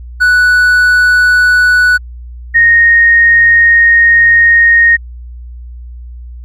triangle / sine tone pair in turn, 1480 / 1858.8 Hz, F#6 / A#6, 0 / -5 cents, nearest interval major third, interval 395 cents, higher second, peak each -3 dBFS, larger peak neither, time 0.2-1.98 / 2.54-4.97 s, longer second, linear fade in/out 20 ms, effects added 60 Hz sine -25 dBFS peak until 6.44 s

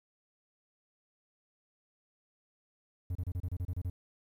triangle tone bursts, 89 Hz, F2, 33 cents sharp, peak -30 dBFS, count 10, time 3.1-3.9 s, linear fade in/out 5 ms, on 53 ms, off 30 ms, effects 11-bit

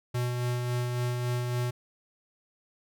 square tone with tremolo, 122.7 Hz, B2, 11 cents flat, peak -27 dBFS, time 0.14-1.71 s, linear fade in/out 10 ms, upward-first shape sine, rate 3.6 Hz, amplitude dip 30%, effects none

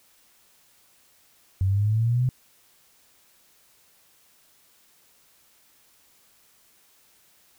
sine exponential sweep, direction up, 93 to 129.6 Hz, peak -19 dBFS, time 1.61-2.29 s, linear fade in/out 0 ms, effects white hiss -60 dBFS RMS until 7.58 s

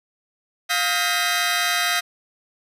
20% pulse tone cluster, 705 / 1266 / 1587 / 1857 / 2009 Hz, F5 / D#6 / G6 / A#6 / B6, +16 / +30 / +21 / -7 / +29 cents, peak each -21 dBFS, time 0.69-2.01 s, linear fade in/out 20 ms, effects resampled to 32000 Hz

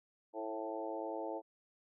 harmonic tone with a mistuned harmonic, 110 Hz, A2, in tune, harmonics 3 / 4 / 5 / 6 / 7 / 8, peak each -44 / -45 / -44 / -45 / -48 / -46 dBFS, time 0.33-1.42 s, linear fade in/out 50 ms, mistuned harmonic 5, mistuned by -23 cents, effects none

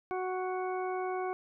harmonic tone, 370 Hz, F#4, in tune, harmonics 1 / 2 / 3 / 4 / 6, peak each -34 / -36 / -41 / -46 / -48 dBFS, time 0.11-1.33 s, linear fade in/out 0 ms, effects none

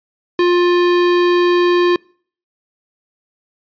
square tone, 352.6 Hz, F4, 17 cents sharp, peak -11 dBFS, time 0.39-1.96 s, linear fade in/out 2 ms, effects noise-tail reverb RT60 0.5 s tail -26 dB re dry + resampled to 11025 Hz

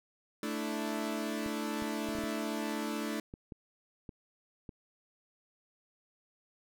sawtooth chord, A suspended fourth, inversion none, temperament equal, 220 / 293.7 / 329.6 Hz, A3 / D4 / E4, 0 / 0 / 0 cents, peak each -33 / -34 / -36 dBFS, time 0.43-3.2 s, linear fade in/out 2 ms
clicks, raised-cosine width 3 ms, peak -31 dBFS, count 10, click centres 1.462 / 1.822 / 2.088 / 2.152 / 2.187 / 2.238 / 3.339 / 3.522 / 4.092 / 4.692 s
effects none

